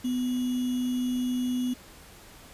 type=tone with sample-and-hold; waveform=sine; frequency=250 Hz; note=B3; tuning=21 cents sharp; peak=-25 dBFS; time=0.04-1.74 s; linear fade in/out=10 ms; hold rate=3150 Hz; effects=pink hiss -50 dBFS RMS until 2.53 s + resampled to 32000 Hz